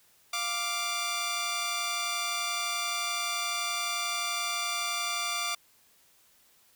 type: tone pair together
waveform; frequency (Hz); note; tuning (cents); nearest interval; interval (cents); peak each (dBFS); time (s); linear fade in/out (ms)
10% pulse; 698.5 / 1174.7; F5 / D6; 0 / 0; major sixth; 900; -27 / -22; 0.33-5.55; 5
effects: white hiss -63 dBFS RMS until 6.75 s